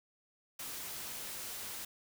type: noise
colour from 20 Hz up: white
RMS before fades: -43 dBFS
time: 0.59-1.85 s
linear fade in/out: 5 ms
effects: none